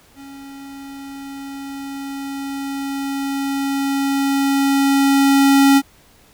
square tone with level ramp, 275.8 Hz, C#4, 9 cents flat, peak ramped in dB -36 to -9 dBFS, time 0.15-5.82 s, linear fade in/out 50 ms, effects pink hiss -51 dBFS RMS until 6.33 s

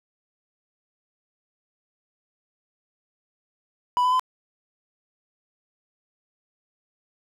triangle tone with pitch steps, 987.8 / 1003.3 / 1019.1 Hz, B5 / B5 / C6, 0 / +27 / -46 cents, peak -16 dBFS, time 3.97-4.195 s, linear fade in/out 0 ms, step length 75 ms, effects none

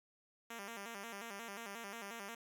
5% pulse tone with vibrato, 214.7 Hz, A3, 42 cents flat, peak -34 dBFS, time 0.5-2.35 s, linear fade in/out 5 ms, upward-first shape square, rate 5.6 Hz, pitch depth 130 cents each way, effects 11-bit

